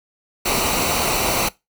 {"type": "noise with comb filter", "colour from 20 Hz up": "pink", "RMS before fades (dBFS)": -20, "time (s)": [0.45, 1.49], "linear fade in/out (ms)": 10, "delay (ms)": 0.59, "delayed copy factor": -0.6, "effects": ["noise-tail reverb RT60 0.2 s tail -20 dB re dry"]}